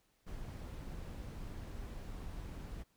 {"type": "noise", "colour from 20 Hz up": "brown", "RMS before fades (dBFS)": -45, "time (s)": [0.26, 2.84], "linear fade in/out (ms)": 20, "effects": ["pink hiss -75 dBFS RMS until 2.96 s"]}